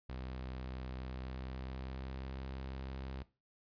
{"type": "tone with pitch glide", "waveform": "sawtooth", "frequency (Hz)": [64.1, 66.13], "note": ["C2", "C2"], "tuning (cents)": [-35, 19], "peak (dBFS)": -38, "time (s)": [0.09, 3.23], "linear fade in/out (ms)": 5, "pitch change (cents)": 54, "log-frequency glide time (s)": [1.12, 2.39], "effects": ["noise-tail reverb RT60 0.3 s tail -18 dB re dry", "resampled to 11025 Hz"]}